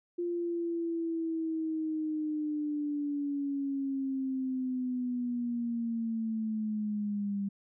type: linear sweep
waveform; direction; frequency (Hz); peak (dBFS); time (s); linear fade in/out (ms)
sine; down; 349.2 to 197.9; -30; 0.18-7.49; 10
effects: none